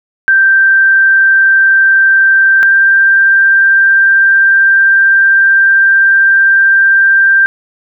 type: tone pair in turn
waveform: sine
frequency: 1568 / 1578.9 Hz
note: G6 / G6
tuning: 0 / +12 cents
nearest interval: unison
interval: 12 cents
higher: second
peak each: -4 dBFS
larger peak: neither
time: 0.28-2.63 / 2.63-7.46 s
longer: second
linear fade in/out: 0 ms
effects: none